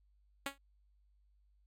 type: tone with exponential decay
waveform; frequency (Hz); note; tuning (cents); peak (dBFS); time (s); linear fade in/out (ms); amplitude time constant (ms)
5% pulse; 277.2; C#4; 0; -22; 0.46-0.58; 2; 24
effects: added 50 Hz sine -67 dBFS peak until 1.66 s + AAC 48 kbps